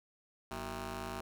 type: ring-modulated tone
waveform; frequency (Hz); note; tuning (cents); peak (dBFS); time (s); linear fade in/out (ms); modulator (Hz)
10% pulse; 140; C#3; +18; -28; 0.51-1.21; 2; 517
effects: none